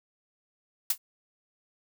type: noise with exponential decay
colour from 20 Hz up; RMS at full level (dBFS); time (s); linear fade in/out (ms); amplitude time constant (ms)
blue; -19; 0.9-0.98; 5; 16
effects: none